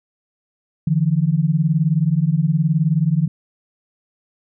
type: beating tone pair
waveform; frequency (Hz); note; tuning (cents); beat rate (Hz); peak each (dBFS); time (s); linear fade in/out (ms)
sine; 148.8 / 167.8; D3 / E3; +23 / +31; 19; -17; 0.87-3.28; 5
effects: none